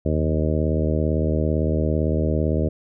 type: harmonic tone with a mistuned harmonic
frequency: 77.78 Hz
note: D#2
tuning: in tune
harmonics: 1 / 2 / 3 / 4 / 5 / 6 / 7 / 8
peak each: -22 / -25 / -27 / -28 / -29 / -30 / -30 / -31 dBFS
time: 0.05-2.69 s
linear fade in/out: 10 ms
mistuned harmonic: 1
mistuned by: +46 cents
effects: none